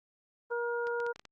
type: harmonic tone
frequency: 474.5 Hz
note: A#4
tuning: 31 cents sharp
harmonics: 1 / 2 / 3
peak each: -32 / -39 / -37 dBFS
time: 0.5-1.13 s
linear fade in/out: 20 ms
type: clicks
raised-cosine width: 0.2 ms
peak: -30 dBFS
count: 6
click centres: 0.87 / 1.002 / 1.065 / 1.16 / 1.195 / 1.253 s
effects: Opus 32 kbps